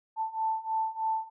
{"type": "beating tone pair", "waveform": "sine", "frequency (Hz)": [883, 886.2], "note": ["A5", "A5"], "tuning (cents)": [6, 12], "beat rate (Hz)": 3.2, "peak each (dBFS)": [-32, -30], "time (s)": [0.16, 1.3], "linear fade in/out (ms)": 50, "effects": []}